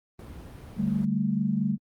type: noise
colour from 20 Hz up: brown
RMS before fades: -39 dBFS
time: 0.19-1.05 s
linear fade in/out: 2 ms
type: chord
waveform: sine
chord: D suspended fourth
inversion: none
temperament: just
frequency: 146.83 / 195.78 / 220.2 Hz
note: D3 / G3 / A3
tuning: 0 / -2 / +2 cents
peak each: -31 / -26 / -27 dBFS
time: 0.76-1.78 s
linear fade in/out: 50 ms
effects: high-pass 60 Hz 12 dB/octave + Opus 32 kbps